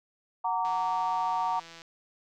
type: chord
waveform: sine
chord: Gb augmented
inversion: none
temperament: just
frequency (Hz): 740 / 925 / 1156.2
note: Gb5 / Bb5 / D6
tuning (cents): 0 / -14 / -27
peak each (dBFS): -31 / -28 / -34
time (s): 0.44-1.6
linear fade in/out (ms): 10
type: click train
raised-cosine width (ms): 0.2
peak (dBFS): -30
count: 195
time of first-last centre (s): 0.65-1.819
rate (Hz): 166
effects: none